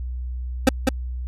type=tone with echo; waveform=25% pulse; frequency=261.6 Hz; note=C4; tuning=in tune; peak=-7 dBFS; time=0.67-0.69 s; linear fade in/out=2 ms; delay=200 ms; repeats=1; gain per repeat=-4 dB; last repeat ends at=0.89 s; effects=added 62 Hz sine -26 dBFS peak until 1.27 s + resampled to 32000 Hz